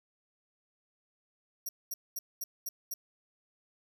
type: tone bursts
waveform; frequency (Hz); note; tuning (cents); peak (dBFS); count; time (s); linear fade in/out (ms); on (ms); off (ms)
15% pulse; 5670; F8; +25; -29; 6; 1.66-2.94; 5; 30; 220
effects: none